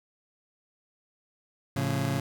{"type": "chord", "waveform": "30% pulse", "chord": "A augmented", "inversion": "none", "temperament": "just", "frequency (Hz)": [110, 137.5, 171.88], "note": ["A2", "C#3", "E#3"], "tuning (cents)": [0, -14, -27], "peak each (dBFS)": [-29, -26, -32], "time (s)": [1.76, 2.2], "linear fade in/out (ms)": 5, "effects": []}